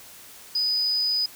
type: tone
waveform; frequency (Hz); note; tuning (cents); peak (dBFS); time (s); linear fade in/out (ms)
sine; 4978; D#8; 0; -21; 0.55-1.26; 5
effects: white hiss -46 dBFS RMS until 1.35 s